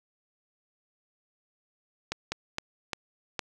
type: slowing click train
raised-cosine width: 0.2 ms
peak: -13 dBFS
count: 5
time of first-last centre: 2.12-3.392 s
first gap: 200 ms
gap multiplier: 1.32
effects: 9-bit